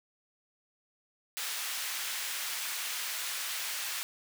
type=high-pass noise; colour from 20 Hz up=pink; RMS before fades=-36 dBFS; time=1.37-4.03 s; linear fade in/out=0 ms; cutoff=1700 Hz; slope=12 dB/octave; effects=none